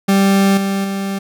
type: tone with level steps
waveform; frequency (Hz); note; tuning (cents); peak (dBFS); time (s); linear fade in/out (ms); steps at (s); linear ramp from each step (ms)
40% pulse; 196; G3; 0; -9 / -15 / -18; 0.08-1.19; 10; 0.57 / 0.84; 5
effects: none